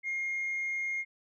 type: tone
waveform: sine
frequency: 2134 Hz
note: C7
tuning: 34 cents sharp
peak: -29 dBFS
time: 0.03-1.05 s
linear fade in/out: 50 ms
effects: tanh soft clip ceiling -28 dBFS